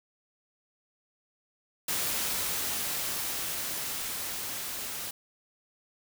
white noise with level ramp, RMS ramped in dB -30 to -37 dBFS, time 1.88-5.11 s, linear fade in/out 5 ms, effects none

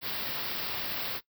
white band-stop noise, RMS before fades -34 dBFS, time 0.01-1.21 s, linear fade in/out 50 ms, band 5300 to 14000 Hz, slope 96 dB/octave, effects noise-tail reverb RT60 0.1 s tail -19 dB re dry + high-pass 60 Hz 12 dB/octave

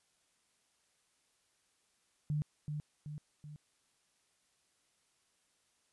sine tone with echo, 149.6 Hz, D3, 32 cents sharp, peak -31 dBFS, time 2.3-2.42 s, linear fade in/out 0 ms, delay 380 ms, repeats 3, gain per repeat -5 dB, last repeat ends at 3.56 s, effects white hiss -75 dBFS RMS until 5.92 s + resampled to 24000 Hz

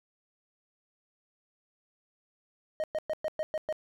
triangle tone bursts, 622.3 Hz, D#5, in tune, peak -26 dBFS, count 7, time 2.8-3.726 s, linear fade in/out 0 ms, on 38 ms, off 110 ms, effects none

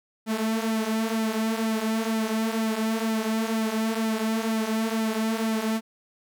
sawtooth tone with flanger, 221.8 Hz, A3, 14 cents sharp, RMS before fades -26 dBFS, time 0.26-5.81 s, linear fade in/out 50 ms, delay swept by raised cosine 1.8 to 7.2 ms, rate 2.1 Hz, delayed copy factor -0.65, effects none

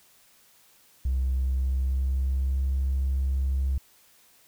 triangle tone with pitch glide, 64.8 to 66.85 Hz, C2 to C2, -16 to +38 cents, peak -19 dBFS, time 1.05-3.78 s, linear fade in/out 5 ms, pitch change +54 cents, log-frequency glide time 1.33-2.7 s, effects tanh soft clip ceiling -20 dBFS + white hiss -59 dBFS RMS until 4.47 s

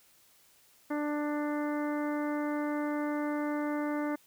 harmonic tone, 295.8 Hz, D4, 13 cents sharp, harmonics 1 / 2 / 3 / 4 / 5 / 6 / 7, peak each -31 / -37 / -41 / -43 / -45 / -47 / -48 dBFS, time 0.9-4.16 s, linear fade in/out 10 ms, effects white hiss -63 dBFS RMS until 4.26 s

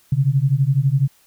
sine beating tone pair, 130.81 / 142.81 Hz, C3 / D3, 0 / -48 cents, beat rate 12 Hz, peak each -17 dBFS, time 0.12-1.08 s, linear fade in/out 5 ms, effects white hiss -56 dBFS RMS until 1.26 s

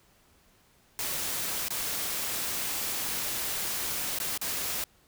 white noise with dropouts, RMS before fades -32 dBFS, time 0.99-4.84 s, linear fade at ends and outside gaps 1 ms, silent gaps 1.684-1.705 / 4.187-4.2 / 4.376-4.414 s, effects pink hiss -63 dBFS RMS until 5.07 s

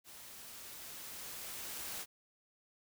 white noise with level ramp, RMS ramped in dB -53 to -42 dBFS, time 0.04-2.06 s, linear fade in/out 50 ms, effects none

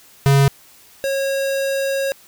square tone pair in turn, 138.59 / 545.5 Hz, C#3 / C#5, 0 / -28 cents, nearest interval 2 octaves, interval 2372 cents, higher second, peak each -11 / -19 dBFS, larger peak first, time 0.26-0.48 / 1.04-2.12 s, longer second, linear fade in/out 0 ms, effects white hiss -48 dBFS RMS until 2.27 s

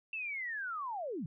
sine linear sweep, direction down, 2695 to 131.1 Hz, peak -36 dBFS, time 0.13-1.26 s, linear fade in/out 2 ms, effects none

